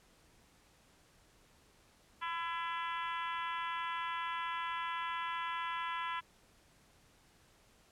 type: harmonic tone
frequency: 335.5 Hz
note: E4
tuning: 31 cents sharp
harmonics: 3 / 4 / 5 / 6 / 7 / 8 / 9 / 10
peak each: -38 / -43 / -45 / -47 / -50 / -50 / -51 / -51 dBFS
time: 2.21-6.21 s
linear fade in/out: 20 ms
effects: pink hiss -66 dBFS RMS until 7.91 s + low-pass 11000 Hz 12 dB/octave